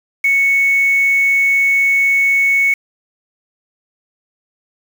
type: tone with quantisation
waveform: sine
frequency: 2214 Hz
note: C#7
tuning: 3 cents flat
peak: -10 dBFS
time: 0.24-2.74 s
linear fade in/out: 5 ms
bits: 5
effects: none